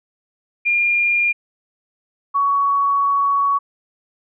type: tone pair in turn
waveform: sine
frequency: 2408 / 1121.4 Hz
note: D7 / C#6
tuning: +43 / +20 cents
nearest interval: octave + minor second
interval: 1323 cents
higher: first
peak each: -14 dBFS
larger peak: neither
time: 0.65-1.33 / 2.34-3.59 s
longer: second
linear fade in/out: 20 ms
effects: none